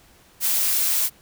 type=noise; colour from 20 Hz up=blue; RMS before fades=-21 dBFS; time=0.4-1.1 s; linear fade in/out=50 ms; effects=pink hiss -54 dBFS RMS until 1.21 s